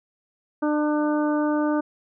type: harmonic tone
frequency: 299.7 Hz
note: D4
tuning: 35 cents sharp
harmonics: 1 / 2 / 3 / 4 / 5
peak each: -21 / -27 / -31 / -33 / -35 dBFS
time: 0.62-1.81 s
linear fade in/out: 10 ms
effects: none